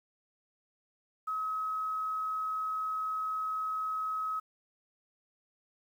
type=tone with quantisation; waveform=sine; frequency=1278 Hz; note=D#6; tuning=46 cents sharp; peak=-31 dBFS; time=1.27-4.4 s; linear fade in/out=10 ms; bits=10; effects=none